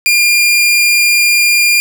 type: tone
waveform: sawtooth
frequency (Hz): 2405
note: D7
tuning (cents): +41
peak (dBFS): -4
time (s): 0.06-1.8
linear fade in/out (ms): 0
effects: none